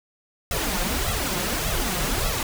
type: noise with flanger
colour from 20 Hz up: pink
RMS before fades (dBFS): -25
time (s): 0.51-2.43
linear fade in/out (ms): 2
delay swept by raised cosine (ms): 1.5 to 5.7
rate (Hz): 1.7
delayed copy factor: +0.9
effects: none